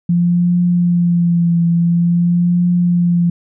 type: tone with vibrato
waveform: sine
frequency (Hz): 172.8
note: F3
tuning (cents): -18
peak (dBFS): -10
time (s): 0.09-3.3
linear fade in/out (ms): 5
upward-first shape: triangle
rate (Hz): 0.48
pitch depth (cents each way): 37
effects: none